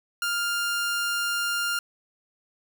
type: tone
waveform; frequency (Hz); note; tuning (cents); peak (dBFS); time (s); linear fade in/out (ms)
sawtooth; 1400; F6; +4; -21; 0.22-1.79; 2
effects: none